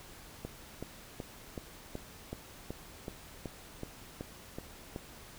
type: click train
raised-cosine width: 2 ms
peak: -25 dBFS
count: 13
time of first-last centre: 0.45-4.961 s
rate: 2.66 Hz
effects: pink hiss -52 dBFS RMS until 5.38 s